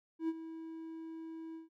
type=tone with ADSR envelope; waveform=triangle; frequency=324.6 Hz; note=E4; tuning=27 cents flat; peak=-28 dBFS; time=0.19-1.69 s; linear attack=96 ms; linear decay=41 ms; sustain=-13 dB; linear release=140 ms; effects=none